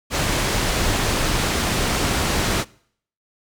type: low-pass noise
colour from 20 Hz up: pink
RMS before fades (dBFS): -21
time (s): 0.1-2.65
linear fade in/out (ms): 50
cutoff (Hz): 8700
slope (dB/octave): 12
effects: noise-tail reverb RT60 0.6 s tail -23 dB re dry